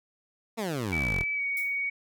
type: exponential sweep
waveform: 15% pulse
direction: down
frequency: 237.3 to 37 Hz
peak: -23 dBFS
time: 0.57-1.24 s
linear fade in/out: 20 ms
type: tone with pitch glide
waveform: sine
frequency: 2300 to 2242 Hz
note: D7 to C#7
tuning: -37 to +19 cents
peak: -27 dBFS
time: 0.92-1.9 s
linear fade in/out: 10 ms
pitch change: -44 cents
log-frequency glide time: 1.34-1.43 s
type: noise with exponential decay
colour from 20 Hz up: violet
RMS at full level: -37 dBFS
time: 1.57-1.8 s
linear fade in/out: 1 ms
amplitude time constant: 50 ms
effects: none